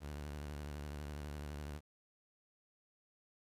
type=tone with vibrato; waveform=sawtooth; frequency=73.42 Hz; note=D2; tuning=in tune; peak=-39 dBFS; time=0-1.81 s; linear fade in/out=50 ms; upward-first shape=triangle; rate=12 Hz; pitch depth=90 cents each way; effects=resampled to 32000 Hz + 11-bit